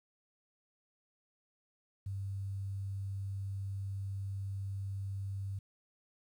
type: tone with quantisation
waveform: sine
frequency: 98 Hz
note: G2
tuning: in tune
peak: -36 dBFS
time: 2.06-5.59 s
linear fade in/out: 5 ms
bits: 11
effects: none